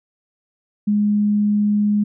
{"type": "tone", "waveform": "sine", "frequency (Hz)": 207.7, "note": "G#3", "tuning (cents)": 0, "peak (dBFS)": -14, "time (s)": [0.87, 2.04], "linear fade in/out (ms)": 10, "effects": []}